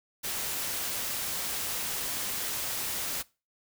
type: noise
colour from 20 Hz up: white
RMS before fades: -33 dBFS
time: 0.23-3.23 s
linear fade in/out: 20 ms
effects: noise-tail reverb RT60 0.3 s tail -22 dB re dry